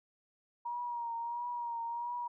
sine tone with vibrato, 947 Hz, A#5, 27 cents sharp, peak -35 dBFS, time 0.65-2.28 s, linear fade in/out 10 ms, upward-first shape triangle, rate 1.5 Hz, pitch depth 45 cents each way, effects none

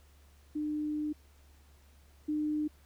sine tone pair in turn, 301.2 / 302.3 Hz, D4 / D#4, +44 / -50 cents, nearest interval unison, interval 6 cents, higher second, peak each -31 / -29 dBFS, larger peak second, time 0.55-1.13 / 2.28-2.68 s, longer first, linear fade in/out 10 ms, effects added 71 Hz sine -58 dBFS peak until 2.85 s + pink hiss -66 dBFS RMS until 2.85 s

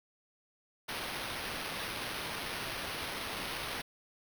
white noise with sample-and-hold, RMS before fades -39 dBFS, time 0.88-3.82 s, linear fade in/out 10 ms, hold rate 7350 Hz, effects none

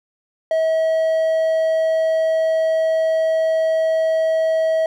triangle tone, 643 Hz, E5, 43 cents flat, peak -13 dBFS, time 0.51-4.86 s, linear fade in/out 2 ms, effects none

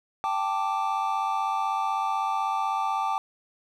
triangle chord, G suspended second, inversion none, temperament equal, 784 / 880 / 1174.7 Hz, G5 / A5 / D6, 0 / 0 / 0 cents, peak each -27 dBFS, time 0.24-3.18 s, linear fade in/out 0 ms, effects none

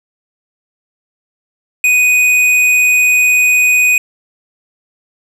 triangle tone with hard clipping, 2489 Hz, D#7, in tune, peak -9 dBFS, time 1.84-3.98 s, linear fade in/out 2 ms, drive 13 dB, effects none

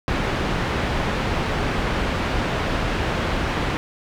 pink low-pass noise, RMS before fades -23 dBFS, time 0.08-3.77 s, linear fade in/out 0 ms, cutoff 2700 Hz, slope 12 dB/octave, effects none

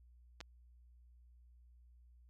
clicks, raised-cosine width 0.2 ms, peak -30 dBFS, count 2, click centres 0.405 / 0.411 s, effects added 60 Hz sine -60 dBFS peak until 2.29 s

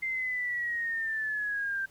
sine linear sweep, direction down, 2093 to 1568 Hz, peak -29 dBFS, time 0.02-1.86 s, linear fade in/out 10 ms, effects pink hiss -60 dBFS RMS until 1.9 s

